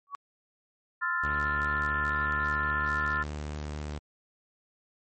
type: tone with exponential growth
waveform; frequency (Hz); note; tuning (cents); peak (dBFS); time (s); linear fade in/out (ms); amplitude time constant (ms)
sine; 1128; C#6; +30; -29; 0.07-0.15; 0; 16
type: chord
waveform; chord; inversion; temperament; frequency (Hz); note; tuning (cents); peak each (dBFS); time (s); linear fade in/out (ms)
sine; F major seventh; second; equal with one note detuned; 1038.7 / 1318.5 / 1396.9 / 1760; C6 / E6 / F6 / A6; -13 / 0 / 0 / 0; -34 / -36 / -30 / -31; 1.01-3.24; 20
type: tone with pitch glide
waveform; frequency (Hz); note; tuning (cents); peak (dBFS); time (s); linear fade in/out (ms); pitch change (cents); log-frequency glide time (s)
sawtooth; 73.42 to 74.66; D2 to D2; 0 to +29; -30; 1.23-3.99; 10; +29; 1.46-3.41
effects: MP3 32 kbps